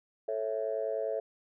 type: chord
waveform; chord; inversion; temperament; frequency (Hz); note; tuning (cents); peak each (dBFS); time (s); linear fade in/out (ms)
sine; A major; none; just; 440 / 550 / 660; A4 / C#5 / E5; 0 / -14 / +2; -34; 0.28-1.2; 5
effects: tanh soft clip ceiling -21 dBFS